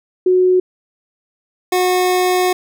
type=tone pair in turn; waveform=sine / 25% pulse; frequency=367.2 / 364.7 Hz; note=F#4 / F#4; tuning=-13 / -25 cents; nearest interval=unison; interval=12 cents; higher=first; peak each=-9 dBFS; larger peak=neither; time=0.26-0.6 / 1.72-2.53 s; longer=second; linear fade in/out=5 ms; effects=none